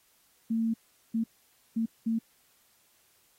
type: tone bursts at uneven times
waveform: sine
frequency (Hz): 226.2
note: A3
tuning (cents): +48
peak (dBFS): -25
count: 4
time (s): 0.5-0.74 / 1.14-1.24 / 1.76-1.86 / 2.06-2.19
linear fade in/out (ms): 10
effects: white hiss -66 dBFS RMS until 3.38 s + AAC 48 kbps